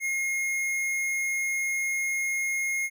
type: tone with hard clipping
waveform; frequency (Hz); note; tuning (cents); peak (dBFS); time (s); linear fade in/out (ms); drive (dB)
sine; 2147; C7; +44; -27; 0-2.9; 50; 15
effects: none